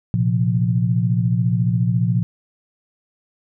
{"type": "chord", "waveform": "sine", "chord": "Bb suspended second", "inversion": "none", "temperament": "equal", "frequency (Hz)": [116.54, 130.81, 174.61], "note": ["Bb2", "C3", "F3"], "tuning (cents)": [0, 0, 0], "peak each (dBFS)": [-18, -22, -20], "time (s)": [0.14, 2.23], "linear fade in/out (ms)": 0, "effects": []}